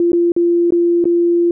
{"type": "tone with dropouts", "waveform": "sine", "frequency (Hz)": 344.3, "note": "F4", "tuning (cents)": -25, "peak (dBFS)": -10, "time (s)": [0, 1.51], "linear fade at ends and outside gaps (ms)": 2, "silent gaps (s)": [[0.119, 0.131], [0.32, 0.364], [0.706, 0.722], [1.042, 1.054]], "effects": []}